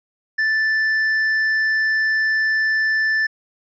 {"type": "tone with tanh clipping", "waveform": "sine", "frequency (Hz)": 1760, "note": "A6", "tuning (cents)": 0, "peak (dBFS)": -17, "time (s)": [0.38, 3.27], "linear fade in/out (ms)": 10, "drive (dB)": 5, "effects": ["resampled to 16000 Hz"]}